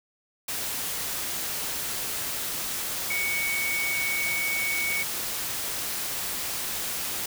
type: tone in noise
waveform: sine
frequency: 2234 Hz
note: C#7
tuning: 13 cents sharp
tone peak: -26 dBFS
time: 3.1-5.03 s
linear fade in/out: 5 ms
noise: white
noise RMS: -31 dBFS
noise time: 0.48-7.26 s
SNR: +2 dB
effects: none